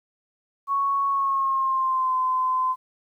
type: tone with pitch glide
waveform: sine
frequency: 1108.7 to 1028.5 Hz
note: C#6 to C6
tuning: 0 to -30 cents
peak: -20 dBFS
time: 0.67-2.76 s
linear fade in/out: 50 ms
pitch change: -130 cents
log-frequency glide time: 1.09-2.15 s
effects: 10-bit